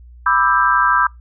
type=chord; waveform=sine; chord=E minor seventh; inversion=second; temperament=just; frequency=988.9 / 1186.7 / 1318.5 / 1582.2 Hz; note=B5 / D6 / E6 / G6; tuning=+2 / +18 / 0 / +16 cents; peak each=-17 dBFS; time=0.26-1.07 s; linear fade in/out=5 ms; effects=noise-tail reverb RT60 0.2 s tail -26 dB re dry + added 60 Hz sine -38 dBFS peak until 1.2 s